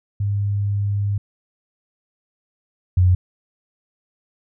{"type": "tone pair in turn", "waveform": "sine", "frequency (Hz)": [101.3, 90.85], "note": ["G#2", "F#2"], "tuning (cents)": [-43, -31], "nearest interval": "major second", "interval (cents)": 188, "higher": "first", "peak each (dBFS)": [-18, -11], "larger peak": "second", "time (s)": [[0.2, 1.18], [2.97, 3.15]], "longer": "first", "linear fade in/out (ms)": 5, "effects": []}